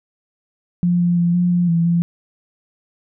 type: tone with pitch steps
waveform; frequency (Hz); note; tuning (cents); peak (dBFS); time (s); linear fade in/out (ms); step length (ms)
sine; 175.6 / 174.3 / 172.4 / 177 / 175.6 / 167.7 / 170.9; F3 / F3 / F3 / F3 / F3 / E3 / F3; +10 / -3 / -22 / +23 / +10 / +30 / -37; -13; 0.83-2.02; 0; 170
effects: none